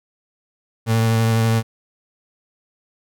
35% pulse tone with vibrato, 113.1 Hz, A2, 48 cents sharp, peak -13 dBFS, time 0.86-1.63 s, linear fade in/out 50 ms, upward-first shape sine, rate 12 Hz, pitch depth 15 cents each way, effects none

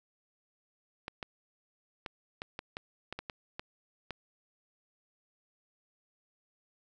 clicks, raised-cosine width 0.3 ms, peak -22 dBFS, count 11, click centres 1.081 / 1.228 / 2.062 / 2.419 / 2.591 / 2.769 / 3.126 / 3.19 / 3.298 / 3.595 / 4.107 s, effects none

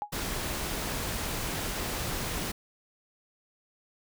sine tone with exponential decay, 830.6 Hz, G#5, in tune, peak -26 dBFS, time 0.02-0.12 s, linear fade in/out 0 ms, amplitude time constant 20 ms
pink noise, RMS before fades -33 dBFS, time 0.12-2.52 s, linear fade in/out 10 ms
effects none

